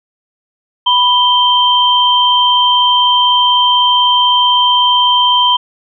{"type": "tone pair together", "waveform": "sine", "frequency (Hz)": [987.8, 3136], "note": ["B5", "G7"], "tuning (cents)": [0, 0], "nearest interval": "octave + minor sixth", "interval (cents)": 2000, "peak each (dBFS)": -10, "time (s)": [0.86, 5.57], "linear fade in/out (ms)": 10, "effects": []}